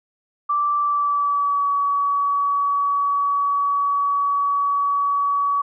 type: tone with pitch glide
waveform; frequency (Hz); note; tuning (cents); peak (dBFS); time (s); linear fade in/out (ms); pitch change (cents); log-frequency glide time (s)
sine; 1169 to 1134.4; D6 to C#6; -8 to +40; -17; 0.49-5.62; 10; -52; 0.78-1.69
effects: none